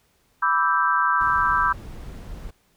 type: chord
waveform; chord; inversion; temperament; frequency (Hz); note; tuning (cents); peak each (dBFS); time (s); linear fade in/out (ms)
sine; E minor seventh; second; equal with one note detuned; 987.8 / 1167.9 / 1318.5 / 1568; B5 / D6 / E6 / G6; 0 / -10 / 0 / 0; -23; 0.42-1.73; 10
type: noise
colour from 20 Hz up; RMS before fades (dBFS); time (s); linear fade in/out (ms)
brown; -36; 1.2-2.51; 10
effects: pink hiss -64 dBFS RMS until 2.76 s